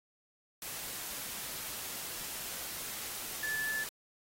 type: tone in noise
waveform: sine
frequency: 1738 Hz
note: A6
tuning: 22 cents flat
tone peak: -33 dBFS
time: 3.43-3.84 s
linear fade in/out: 2 ms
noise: white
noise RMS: -41 dBFS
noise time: 0.62-3.89 s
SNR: +5 dB
effects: AAC 48 kbps